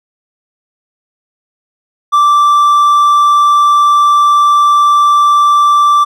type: tone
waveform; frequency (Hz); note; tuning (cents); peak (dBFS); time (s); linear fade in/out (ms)
triangle; 1171; D6; -5; -3; 2.12-6.05; 20
effects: none